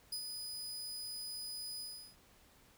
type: tone with ADSR envelope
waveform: sawtooth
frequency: 4978 Hz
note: D#8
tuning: in tune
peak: -34 dBFS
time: 0.12-2.16 s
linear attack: 7 ms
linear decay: 79 ms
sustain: -5 dB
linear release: 360 ms
effects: pink hiss -65 dBFS RMS until 2.77 s